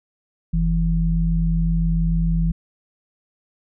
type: tone pair together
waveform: sine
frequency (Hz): 46.33 / 165.1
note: F#1 / E3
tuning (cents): +3 / +3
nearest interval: octave + minor seventh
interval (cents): 2200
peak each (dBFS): -19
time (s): 0.53-2.52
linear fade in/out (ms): 10
effects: none